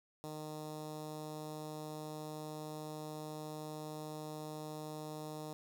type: tone with notch filter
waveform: 10% pulse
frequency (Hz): 153.6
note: D#3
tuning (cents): -22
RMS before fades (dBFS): -45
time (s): 0.24-5.53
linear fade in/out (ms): 0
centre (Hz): 2200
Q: 0.91
effects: none